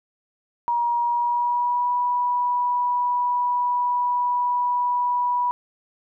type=tone with pitch glide; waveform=sine; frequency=951 to 978.3 Hz; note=A#5 to B5; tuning=+34 to -17 cents; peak=-19 dBFS; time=0.68-5.51 s; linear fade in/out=0 ms; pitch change=+49 cents; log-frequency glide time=1-1.91 s; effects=none